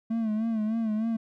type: tone with vibrato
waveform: triangle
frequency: 220.9 Hz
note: A3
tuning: 7 cents sharp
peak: -23 dBFS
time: 0.1-1.17 s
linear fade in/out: 10 ms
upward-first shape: sine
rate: 3.3 Hz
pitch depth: 68 cents each way
effects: none